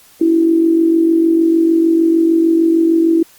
sine tone with amplitude modulation, 329.6 Hz, E4, in tune, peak -6 dBFS, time 0.21-3.23 s, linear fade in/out 5 ms, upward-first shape sine, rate 46.6 Hz, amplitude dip 55%, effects white hiss -46 dBFS RMS until 3.38 s + Opus 48 kbps

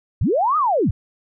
sine linear two-way sweep, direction up then down, 56.2 to 1280 to 56.2 Hz, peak -15 dBFS, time 0.21-0.91 s, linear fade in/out 5 ms, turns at 0.57 s, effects none

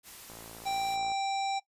white noise, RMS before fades -48 dBFS, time 0.03-0.98 s, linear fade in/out 50 ms
click train, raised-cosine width 1 ms, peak -34 dBFS, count 47, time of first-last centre 0.3-1.119 s, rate 56.2 Hz
harmonic tone, 784 Hz, G5, in tune, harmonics 1 / 3 / 5 / 7 / 9 / 10, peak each -29 / -42 / -41 / -47 / -50 / -52 dBFS, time 0.65-1.6 s, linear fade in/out 20 ms
effects noise-tail reverb RT60 0.1 s tail -18 dB re dry + resampled to 32000 Hz

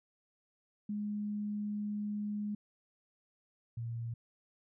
sine tone pair in turn, 208 / 116.33 Hz, G#3 / A#2, +3 / -3 cents, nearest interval minor seventh, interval 1006 cents, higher first, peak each -34 / -36 dBFS, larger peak first, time 0.89-2.55 / 3.77-4.14 s, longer first, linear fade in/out 5 ms, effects none

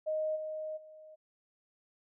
sine tone with level steps, 622.3 Hz, D#5, in tune, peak -30 / -36 / -50 dBFS, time 0.06-1.16 s, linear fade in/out 20 ms, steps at 0.35 / 0.76 s, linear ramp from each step 20 ms, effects none

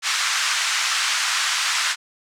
pink band-pass noise, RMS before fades -22 dBFS, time 0.02-1.96 s, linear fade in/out 50 ms, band 1200 to 7800 Hz, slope 24 dB/octave, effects none

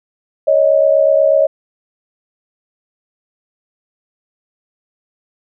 sine tone pair together, 557 / 625.2 Hz, C#5 / D#5, +8 / +8 cents, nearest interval major second, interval 200 cents, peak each -11 dBFS, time 0.47-1.47 s, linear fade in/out 10 ms, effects none

